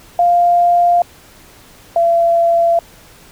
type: tone pair in turn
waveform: sine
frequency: 698.5 / 678.2 Hz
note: F5 / E5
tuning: 0 / +49 cents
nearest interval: minor second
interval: 51 cents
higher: first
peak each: -8 / -9 dBFS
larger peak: first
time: 0.19-1.02 / 1.96-2.79 s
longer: neither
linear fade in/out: 2 ms
effects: pink hiss -43 dBFS RMS until 3.31 s